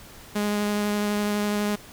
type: tone with vibrato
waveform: sawtooth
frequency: 207.3 Hz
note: G#3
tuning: 3 cents flat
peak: -19 dBFS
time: 0.35-1.76 s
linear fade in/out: 10 ms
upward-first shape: triangle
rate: 12 Hz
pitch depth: 11 cents each way
effects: pink hiss -46 dBFS RMS until 1.92 s